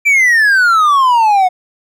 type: exponential sweep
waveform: triangle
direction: down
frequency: 2365 to 720 Hz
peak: -5 dBFS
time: 0.05-1.49 s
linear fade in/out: 20 ms
effects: none